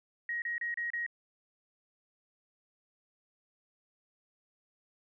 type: tone bursts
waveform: sine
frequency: 1888 Hz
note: A#6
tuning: 22 cents sharp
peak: -32 dBFS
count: 5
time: 0.29-1.064 s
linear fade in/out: 2 ms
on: 130 ms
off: 31 ms
effects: none